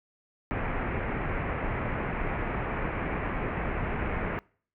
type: low-pass noise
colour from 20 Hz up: pink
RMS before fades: -31 dBFS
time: 0.51-4.39 s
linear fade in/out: 0 ms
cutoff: 2400 Hz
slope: 48 dB/octave
effects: noise-tail reverb RT60 0.5 s tail -25 dB re dry